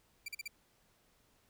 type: tone bursts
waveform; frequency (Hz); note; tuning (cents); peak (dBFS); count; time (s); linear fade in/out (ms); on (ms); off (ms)
sawtooth; 2349; D7; 0; -36; 4; 0.26-0.479; 5; 24; 41
effects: pink hiss -71 dBFS RMS until 1.49 s